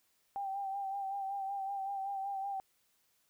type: tone with vibrato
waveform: sine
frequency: 786 Hz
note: G5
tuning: 4 cents sharp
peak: -35 dBFS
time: 0.36-2.6 s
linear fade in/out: 0 ms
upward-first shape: sine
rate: 5.3 Hz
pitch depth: 37 cents each way
effects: white hiss -74 dBFS RMS until 3.29 s